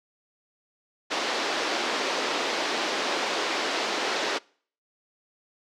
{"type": "band-pass noise", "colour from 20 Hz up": "pink", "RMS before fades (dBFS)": -28, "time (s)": [1.1, 4.39], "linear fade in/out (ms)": 20, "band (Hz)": [320, 5500], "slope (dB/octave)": 24, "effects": ["noise-tail reverb RT60 0.5 s tail -25 dB re dry"]}